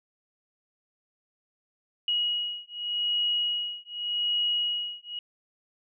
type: beating tone pair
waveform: sine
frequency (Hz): 2900 / 2900.85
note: F#7 / F#7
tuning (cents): -35 / -35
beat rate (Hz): 0.85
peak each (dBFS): -29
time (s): 2.08-5.19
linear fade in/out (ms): 2
effects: none